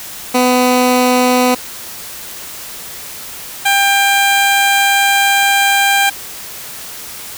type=tone pair in turn; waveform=15% pulse; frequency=250.5 / 795.3 Hz; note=B3 / G5; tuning=+25 / +25 cents; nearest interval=octave + minor sixth; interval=2000 cents; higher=second; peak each=-3 dBFS; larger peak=neither; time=0.34-1.55 / 3.65-6.1 s; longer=second; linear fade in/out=10 ms; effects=white hiss -29 dBFS RMS until 7.37 s

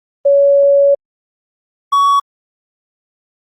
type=tone pair in turn; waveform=sine / triangle; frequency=562 / 1124 Hz; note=C#5 / C#6; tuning=+24 / +24 cents; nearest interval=octave; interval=1200 cents; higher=second; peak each=-6 dBFS; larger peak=neither; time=0.25-0.95 / 1.92-2.2 s; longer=first; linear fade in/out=10 ms; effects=Opus 24 kbps

